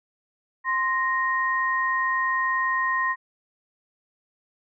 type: tone pair together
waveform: sine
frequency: 1046.5 / 1864.7 Hz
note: C6 / A#6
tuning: 0 / 0 cents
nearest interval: minor seventh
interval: 1000 cents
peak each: -24 dBFS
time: 0.64-3.16 s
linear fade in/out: 50 ms
effects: none